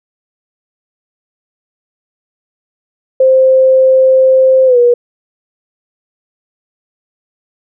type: tone with pitch glide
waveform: sine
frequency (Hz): 523.3 to 482.6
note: C5 to B4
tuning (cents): 0 to -40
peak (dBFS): -4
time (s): 3.2-4.94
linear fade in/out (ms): 5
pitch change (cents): -140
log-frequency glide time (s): 4.66-4.78
effects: none